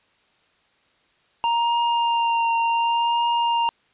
square tone with vibrato, 932.3 Hz, A#5, in tune, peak -19 dBFS, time 1.44-3.69 s, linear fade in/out 0 ms, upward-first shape triangle, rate 0.68 Hz, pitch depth 19 cents each way, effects white hiss -62 dBFS RMS until 3.93 s + resampled to 8000 Hz

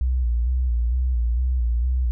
sine tone with vibrato, 60.8 Hz, B1, 26 cents flat, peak -18 dBFS, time 0.01-2.11 s, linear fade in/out 0 ms, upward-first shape square, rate 2.2 Hz, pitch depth 65 cents each way, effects none

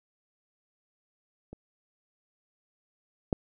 clicks, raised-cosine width 2 ms, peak -29 / -12 dBFS, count 2, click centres 1.53 / 3.328 s, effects none

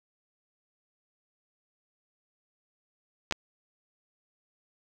clicks, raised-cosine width 0.2 ms, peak -11 dBFS, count 2, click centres 3.311 / 3.324 s, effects none

